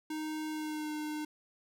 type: tone with pitch glide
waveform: square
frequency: 310 to 303.8 Hz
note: D#4 to D#4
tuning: -6 to -41 cents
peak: -36 dBFS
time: 0.1-1.25 s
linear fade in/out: 5 ms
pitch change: -35 cents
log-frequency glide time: 0.5-0.92 s
effects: none